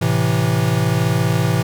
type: chord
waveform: square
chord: A minor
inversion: none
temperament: equal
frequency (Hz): 110 / 130.81 / 164.81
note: A2 / C3 / E3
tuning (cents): 0 / 0 / 0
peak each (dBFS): -20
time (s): 0.01-1.63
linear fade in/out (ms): 10
effects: none